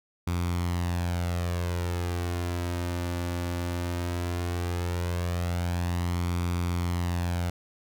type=tone with flanger; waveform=sawtooth; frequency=87.4 Hz; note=F2; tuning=2 cents sharp; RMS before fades=-29 dBFS; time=0.27-7.5 s; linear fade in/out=5 ms; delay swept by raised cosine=0.85 to 3.45 ms; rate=0.16 Hz; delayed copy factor=+0.5; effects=none